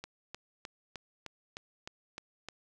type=click train; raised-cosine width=0.2 ms; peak=-24 dBFS; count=9; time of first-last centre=0.04-2.486 s; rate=3.27 Hz; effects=none